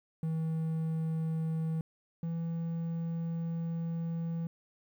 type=tone pair in turn; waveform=triangle; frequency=160.8 / 166.28 Hz; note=E3 / E3; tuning=-43 / +15 cents; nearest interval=minor second; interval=58 cents; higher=second; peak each=-28 / -30 dBFS; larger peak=first; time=0.23-1.81 / 2.23-4.47 s; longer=second; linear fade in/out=2 ms; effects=11-bit